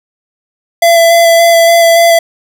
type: tone with vibrato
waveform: square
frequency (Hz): 673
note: E5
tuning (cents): +36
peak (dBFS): -4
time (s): 0.82-2.19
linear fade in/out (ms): 5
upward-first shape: square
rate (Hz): 3.5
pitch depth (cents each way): 11
effects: none